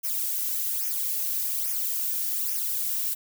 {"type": "noise with flanger", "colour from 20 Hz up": "violet", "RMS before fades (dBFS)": -28, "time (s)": [0.03, 3.15], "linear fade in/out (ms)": 20, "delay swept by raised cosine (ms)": [0.24, 2.34], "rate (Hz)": 1.2, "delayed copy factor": -0.8, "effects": []}